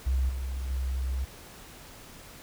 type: tone with level steps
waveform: sine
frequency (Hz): 65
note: C2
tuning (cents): -11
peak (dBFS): -23 / -30 / -27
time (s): 0.06-1.25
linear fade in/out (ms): 10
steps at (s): 0.29 / 0.7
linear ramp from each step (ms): 2
effects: pink hiss -48 dBFS RMS until 2.42 s